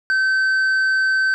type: tone with tanh clipping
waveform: triangle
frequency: 1541 Hz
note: G6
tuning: 30 cents flat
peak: -16 dBFS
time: 0.1-1.34 s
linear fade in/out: 0 ms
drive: 9 dB
effects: none

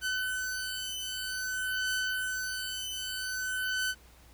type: beating tone pair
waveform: sawtooth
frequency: 1512 / 1512.52 Hz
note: F#6 / F#6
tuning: +37 / +38 cents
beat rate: 0.52 Hz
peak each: -31 dBFS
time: 0.01-3.95 s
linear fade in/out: 50 ms
effects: added 60 Hz sine -55 dBFS peak until 4.33 s + pink hiss -59 dBFS RMS until 4.33 s

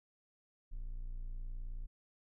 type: tone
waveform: triangle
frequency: 29.46 Hz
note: A#0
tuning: 19 cents sharp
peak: -37 dBFS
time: 0.71-1.87 s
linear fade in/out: 20 ms
effects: none

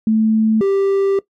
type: tone pair in turn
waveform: sine / triangle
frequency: 219.5 / 392.8 Hz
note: A3 / G4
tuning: -4 / +4 cents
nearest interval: minor seventh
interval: 1008 cents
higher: second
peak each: -11 dBFS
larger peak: neither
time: 0.07-0.61 / 0.61-1.19 s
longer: second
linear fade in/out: 2 ms
effects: noise-tail reverb RT60 0.1 s tail -18 dB re dry

